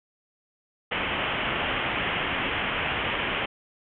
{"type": "low-pass noise", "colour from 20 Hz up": "white", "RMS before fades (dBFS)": -28, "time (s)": [0.91, 3.46], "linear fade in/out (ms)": 10, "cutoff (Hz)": 3200, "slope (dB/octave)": 96, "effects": []}